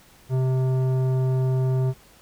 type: tone with tanh clipping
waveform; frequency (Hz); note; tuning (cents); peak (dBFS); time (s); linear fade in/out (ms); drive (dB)
sine; 130; C3; -11; -21; 0.29-1.94; 50; 13
effects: pink hiss -53 dBFS RMS until 2.21 s